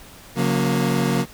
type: chord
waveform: 30% pulse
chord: F# major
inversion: second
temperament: equal with one note detuned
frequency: 138.59 / 180.88 / 233.1 Hz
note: C#3 / F#3 / A#3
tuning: 0 / -39 / 0 cents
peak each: -20 dBFS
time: 0.35-1.26 s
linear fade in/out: 50 ms
effects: pink hiss -44 dBFS RMS until 1.33 s